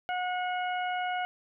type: harmonic tone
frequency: 727 Hz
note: F#5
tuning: 31 cents flat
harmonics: 1 / 2 / 3 / 4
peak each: -30 / -36 / -40 / -42 dBFS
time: 0.09-1.25 s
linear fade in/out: 0 ms
effects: none

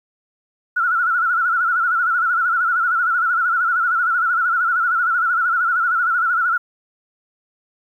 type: tone with vibrato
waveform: sine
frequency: 1396.9 Hz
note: F6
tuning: in tune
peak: -15 dBFS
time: 0.76-6.58 s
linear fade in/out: 10 ms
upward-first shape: sine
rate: 13 Hz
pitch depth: 100 cents each way
effects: 9-bit

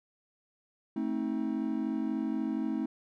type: chord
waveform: triangle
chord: A diminished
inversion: none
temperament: just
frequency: 220 / 264 / 316.8 Hz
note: A3 / C4 / Eb4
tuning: 0 / +16 / +31 cents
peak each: -32 dBFS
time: 0.96-2.86 s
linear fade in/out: 5 ms
effects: none

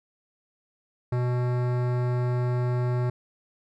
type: tone with hard clipping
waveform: sine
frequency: 123.47 Hz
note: B2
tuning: in tune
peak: -25 dBFS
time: 1.12-3.1 s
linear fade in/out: 5 ms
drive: 18 dB
effects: none

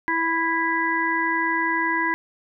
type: harmonic tone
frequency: 329.6 Hz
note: E4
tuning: in tune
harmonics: 1 / 3 / 5 / 6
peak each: -28 / -24 / -26 / -25 dBFS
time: 0.08-2.14 s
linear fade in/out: 0 ms
effects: none

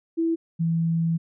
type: tone pair in turn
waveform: sine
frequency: 329.6 / 165.32 Hz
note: E4 / E3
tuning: 0 / +5 cents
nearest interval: octave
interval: 1195 cents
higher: first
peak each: -20 dBFS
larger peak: neither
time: 0.17-0.36 / 0.59-1.18 s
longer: second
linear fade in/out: 20 ms
effects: none

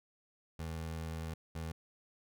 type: tone bursts at uneven times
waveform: 25% pulse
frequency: 80.9 Hz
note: E2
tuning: 32 cents flat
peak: -35 dBFS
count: 2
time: 0.59-1.34 / 1.55-1.72 s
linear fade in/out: 5 ms
effects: none

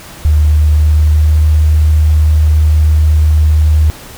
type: tone with pitch glide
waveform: sine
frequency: 75.7 to 76.93 Hz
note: D#2 to D#2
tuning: -47 to -19 cents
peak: -5 dBFS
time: 0.25-3.9 s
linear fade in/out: 0 ms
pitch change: +28 cents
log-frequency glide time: 0.52-1.45 s
effects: pink hiss -32 dBFS RMS until 4.17 s

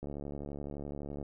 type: click train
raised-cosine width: 2 ms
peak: -28 dBFS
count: 87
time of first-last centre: 0.03-1.228 s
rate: 71.8 Hz
effects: none

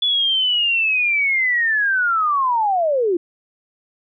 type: linear sweep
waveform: sine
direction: down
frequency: 3446 to 329.6 Hz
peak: -15 dBFS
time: 0.02-3.17 s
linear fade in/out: 5 ms
effects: none

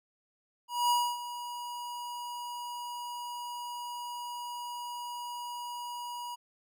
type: tone with ADSR envelope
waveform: square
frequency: 965 Hz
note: B5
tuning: 40 cents flat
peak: -24 dBFS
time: 0.68-6.36 s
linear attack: 220 ms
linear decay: 270 ms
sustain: -14 dB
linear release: 20 ms
effects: none

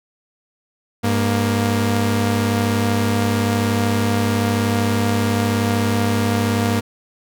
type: tone pair together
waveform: sawtooth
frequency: 101 / 234.6 Hz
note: G#2 / A#3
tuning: -48 / +11 cents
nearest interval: octave + minor third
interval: 1459 cents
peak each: -15 dBFS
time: 1.03-6.81 s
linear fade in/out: 20 ms
effects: none

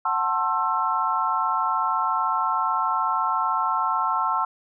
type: chord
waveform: sine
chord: F# half-diminished seventh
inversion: none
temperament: just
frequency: 740 / 888 / 1065.6 / 1332 Hz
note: F#5 / A5 / C6 / E6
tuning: 0 / +16 / +31 / +18 cents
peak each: -30 / -26 / -25 / -25 dBFS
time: 0.05-4.45 s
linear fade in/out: 5 ms
effects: none

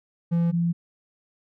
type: tone pair in turn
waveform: triangle / sine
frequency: 169.6 / 170.31 Hz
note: E3 / F3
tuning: +50 / -43 cents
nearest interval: unison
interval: 7 cents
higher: second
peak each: -17 / -20 dBFS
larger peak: first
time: 0.31-0.52 / 0.52-0.73 s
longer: neither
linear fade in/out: 20 ms
effects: none

